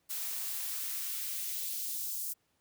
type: noise with high-pass filter sweep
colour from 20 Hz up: blue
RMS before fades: -37 dBFS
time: 0.09-2.34 s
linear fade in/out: 20 ms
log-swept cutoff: 370 to 6800 Hz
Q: 0.9
effects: pink hiss -75 dBFS RMS until 2.6 s + high-pass 80 Hz 12 dB/octave